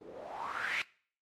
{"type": "noise with low-pass filter sweep", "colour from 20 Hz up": "blue", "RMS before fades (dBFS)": -39, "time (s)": [0.01, 0.82], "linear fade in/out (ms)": 2, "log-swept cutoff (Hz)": [370, 2400], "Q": 6.5, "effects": ["noise-tail reverb RT60 0.5 s tail -23 dB re dry", "AAC 48 kbps"]}